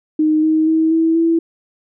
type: tone with pitch steps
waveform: sine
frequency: 309.4 / 314.6 / 319.9 / 325.3 / 330.8 Hz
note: D#4 / D#4 / D#4 / E4 / E4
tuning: -10 / +19 / +48 / -23 / +6 cents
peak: -11 dBFS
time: 0.19-1.39 s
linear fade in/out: 5 ms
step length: 240 ms
effects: none